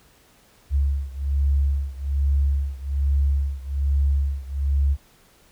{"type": "beating tone pair", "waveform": "sine", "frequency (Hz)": [69.3, 70.5], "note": ["C#2", "C#2"], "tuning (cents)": [0, 30], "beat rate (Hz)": 1.2, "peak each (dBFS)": [-21, -23], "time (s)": [0.7, 4.97], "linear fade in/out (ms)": 50, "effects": ["pink hiss -56 dBFS RMS until 5.51 s"]}